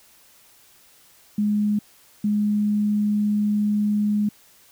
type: tone pair in turn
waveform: sine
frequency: 208.5 / 208.5 Hz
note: G#3 / G#3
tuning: +7 / +7 cents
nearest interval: unison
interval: 0 cents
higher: neither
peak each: -18 dBFS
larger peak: neither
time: 1.38-1.79 / 2.24-4.29 s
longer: second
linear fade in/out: 5 ms
effects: white hiss -54 dBFS RMS until 4.71 s